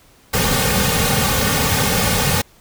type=noise with comb filter; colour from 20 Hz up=pink; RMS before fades=-17 dBFS; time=0.33-2.42 s; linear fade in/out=10 ms; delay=3 ms; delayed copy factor=-1; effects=pink hiss -51 dBFS RMS until 2.6 s